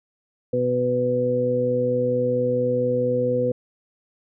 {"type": "harmonic tone", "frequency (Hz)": 124.4, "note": "B2", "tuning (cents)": 13, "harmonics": [1, 2, 3, 4], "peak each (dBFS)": [-28, -27, -32, -20], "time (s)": [0.53, 3.52], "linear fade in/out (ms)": 5, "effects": []}